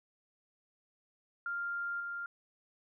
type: tone with level steps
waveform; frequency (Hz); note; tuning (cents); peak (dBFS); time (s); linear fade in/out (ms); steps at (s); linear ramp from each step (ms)
sine; 1396.9; F6; 0; -34 / -37; 1.46-2.26; 2; 2; 5
effects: none